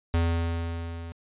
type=tone with level ramp; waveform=square; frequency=83.9 Hz; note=E2; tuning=31 cents sharp; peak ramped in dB=-21 to -37 dBFS; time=0.14-1.12 s; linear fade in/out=0 ms; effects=resampled to 8000 Hz